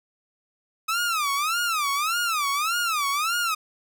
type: tone with vibrato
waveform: sawtooth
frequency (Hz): 1261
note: D#6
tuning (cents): +23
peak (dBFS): -19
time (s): 0.88-3.55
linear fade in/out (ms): 10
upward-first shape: sine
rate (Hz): 1.7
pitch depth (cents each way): 220
effects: none